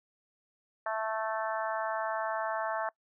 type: harmonic tone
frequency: 220 Hz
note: A3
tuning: in tune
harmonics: 3 / 4 / 5 / 6 / 7 / 8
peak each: -34 / -36 / -38 / -40 / -41 / -42 dBFS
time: 0.86-2.89 s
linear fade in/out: 2 ms
effects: noise-tail reverb RT60 0.1 s tail -24 dB re dry